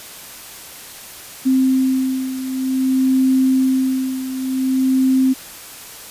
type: beating tone pair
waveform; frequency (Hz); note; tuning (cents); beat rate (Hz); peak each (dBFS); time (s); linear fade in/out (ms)
sine; 261.6 / 262.13; C4 / C4; 0 / +3; 0.53; -15 / -20; 1.45-5.34; 20
effects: white hiss -36 dBFS RMS until 6.1 s + resampled to 32000 Hz